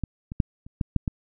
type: clicks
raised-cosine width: 5 ms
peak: -15 / -21 / -7 / -30 / -11 / -8 / -13 dBFS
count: 7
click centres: 0.037 / 0.319 / 0.402 / 0.665 / 0.812 / 0.963 / 1.078 s
effects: none